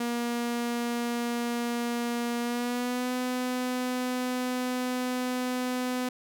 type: tone with pitch glide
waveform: sawtooth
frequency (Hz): 237.8 to 251.4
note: A#3 to B3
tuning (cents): +35 to +31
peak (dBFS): -24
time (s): 0-6.09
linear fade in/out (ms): 5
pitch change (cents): +96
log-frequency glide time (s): 2.4-3.13
effects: none